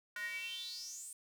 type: tone with high-pass filter sweep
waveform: square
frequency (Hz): 207.7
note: G#3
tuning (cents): 0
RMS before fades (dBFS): -44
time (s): 0.16-1.13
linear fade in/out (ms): 2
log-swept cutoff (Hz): 1600 to 9000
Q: 9.4
effects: none